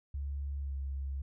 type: tone with pitch glide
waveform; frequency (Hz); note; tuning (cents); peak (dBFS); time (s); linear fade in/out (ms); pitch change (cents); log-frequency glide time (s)
sine; 70.2 to 68.32; C#2 to C#2; +22 to -25; -34; 0.14-1.22; 5; -47; 0.61-0.74
effects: none